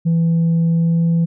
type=tone with pitch glide; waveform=sine; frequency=166.1 to 167.16 Hz; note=E3 to E3; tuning=+13 to +24 cents; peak=-10 dBFS; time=0.05-1.26 s; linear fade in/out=20 ms; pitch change=+11 cents; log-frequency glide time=0.69-1.03 s; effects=tanh soft clip ceiling -11 dBFS